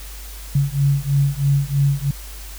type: beating tone pair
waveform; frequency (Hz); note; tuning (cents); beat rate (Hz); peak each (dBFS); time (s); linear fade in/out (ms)
sine; 138.59 / 141.69; C#3 / C#3; 0 / +38; 3.1; -18; 0.55-2.11; 5
effects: added 50 Hz sine -33 dBFS peak until 2.58 s + white hiss -39 dBFS RMS until 2.58 s